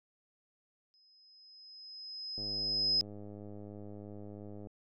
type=tone with exponential growth; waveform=sine; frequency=5080 Hz; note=D#8; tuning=35 cents sharp; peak=-25 dBFS; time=0.94-3.01 s; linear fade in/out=0 ms; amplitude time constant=450 ms
type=click train; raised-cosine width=2 ms; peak=-35 dBFS; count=237; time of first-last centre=2.38-4.671 s; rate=103 Hz
effects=none